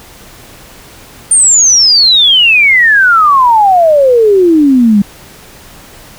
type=exponential sweep; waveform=sine; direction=down; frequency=9100 to 196 Hz; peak=-3 dBFS; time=1.31-5.02 s; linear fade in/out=5 ms; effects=pink hiss -35 dBFS RMS until 6.18 s